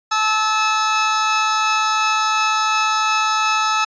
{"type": "tone pair together", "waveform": "sawtooth", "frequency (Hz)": [867.6, 1300], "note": ["A5", "E6"], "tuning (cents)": [-25, -24], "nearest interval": "perfect fifth", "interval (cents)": 701, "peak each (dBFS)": [-17, -13], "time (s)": [0.11, 3.85], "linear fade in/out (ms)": 10, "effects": ["resampled to 16000 Hz"]}